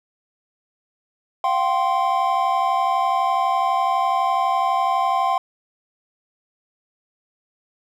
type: chord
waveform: triangle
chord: F suspended second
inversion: none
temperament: equal with one note detuned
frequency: 698.5 / 770.5 / 1046.5 Hz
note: F5 / G5 / C6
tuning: 0 / -30 / 0 cents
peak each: -22 / -19 / -19 dBFS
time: 1.44-5.38 s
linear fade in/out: 2 ms
effects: none